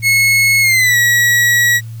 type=tone with pitch glide; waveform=40% pulse; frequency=2182 to 1921.6 Hz; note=C#7 to B6; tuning=-28 to -48 cents; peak=-8 dBFS; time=0.02-1.81 s; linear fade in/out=50 ms; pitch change=-220 cents; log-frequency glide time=0.61-0.97 s; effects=added 113 Hz sine -25 dBFS peak until 2 s + white hiss -47 dBFS RMS until 2 s